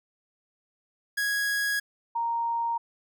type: tone pair in turn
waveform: 45% pulse / sine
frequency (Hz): 1658 / 930.5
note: G#6 / A#5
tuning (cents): -3 / -3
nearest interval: minor seventh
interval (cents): 1000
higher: first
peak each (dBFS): -25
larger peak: neither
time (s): 1.17-1.8 / 2.15-2.78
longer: neither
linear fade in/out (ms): 10
effects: none